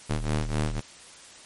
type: ring-modulated tone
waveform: sawtooth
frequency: 76.1 Hz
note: D#2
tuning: 38 cents flat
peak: -18 dBFS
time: 0.09-0.81 s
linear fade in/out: 20 ms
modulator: 40 Hz
effects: white hiss -48 dBFS RMS until 1.45 s + MP3 48 kbps